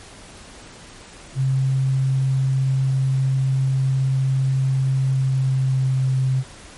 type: tone with pitch glide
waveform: sine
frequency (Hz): 133.1 to 131.12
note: C3 to C3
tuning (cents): +30 to +4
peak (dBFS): -16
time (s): 1.35-6.44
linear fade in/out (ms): 50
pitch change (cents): -26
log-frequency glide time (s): 4.96-6.15
effects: pink hiss -42 dBFS RMS until 6.77 s + MP3 48 kbps